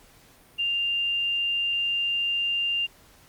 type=tone; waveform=sine; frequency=2794 Hz; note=F7; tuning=in tune; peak=-23 dBFS; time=0.58-2.87 s; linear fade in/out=20 ms; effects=pink hiss -55 dBFS RMS until 3.28 s + Opus 48 kbps